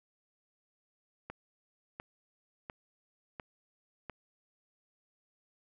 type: click train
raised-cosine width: 0.5 ms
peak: -26 dBFS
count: 5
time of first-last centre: 1.3-4.097 s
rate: 1.43 Hz
effects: none